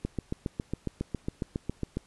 click train, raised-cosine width 3 ms, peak -17 dBFS, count 15, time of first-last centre 0.05-1.97 s, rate 7.29 Hz, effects pink hiss -61 dBFS RMS until 2.06 s + resampled to 24000 Hz

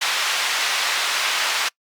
white band-pass noise, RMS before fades -22 dBFS, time 0.01-1.69 s, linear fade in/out 10 ms, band 900 to 3900 Hz, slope 12 dB/octave, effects noise-tail reverb RT60 0.1 s tail -26 dB re dry + Opus 48 kbps

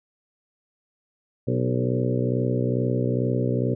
harmonic tone with a mistuned harmonic, 62.3 Hz, B1, 16 cents sharp, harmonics 2 / 3 / 4 / 5 / 6 / 7 / 8 / 9, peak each -24 / -31 / -28 / -32 / -31 / -31 / -31 / -34 dBFS, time 1.47-3.75 s, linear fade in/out 10 ms, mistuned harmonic 6, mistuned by +32 cents, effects none

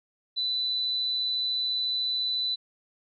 sine tone with amplitude modulation, 3992 Hz, B7, 18 cents sharp, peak -24 dBFS, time 0.36-2.56 s, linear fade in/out 20 ms, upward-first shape sine, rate 134 Hz, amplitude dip 30%, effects none

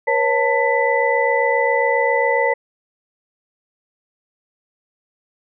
sine tone cluster, 479.6 / 547 / 893 / 1993 Hz, A#4 / C#5 / A5 / B6, +49 / -23 / +25 / +15 cents, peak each -20 dBFS, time 0.07-2.54 s, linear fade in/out 10 ms, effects none

